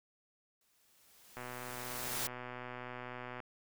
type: noise with exponential growth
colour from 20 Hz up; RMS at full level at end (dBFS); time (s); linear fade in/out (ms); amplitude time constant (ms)
white; -36; 0.61-2.27; 2; 360
type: click train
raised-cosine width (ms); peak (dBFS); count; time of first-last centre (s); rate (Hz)
0.5; -29; 253; 1.37-3.402; 124
effects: none